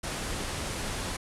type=low-pass noise; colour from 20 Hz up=pink; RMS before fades=-34 dBFS; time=0.03-1.17 s; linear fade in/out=10 ms; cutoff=11000 Hz; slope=48 dB/octave; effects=none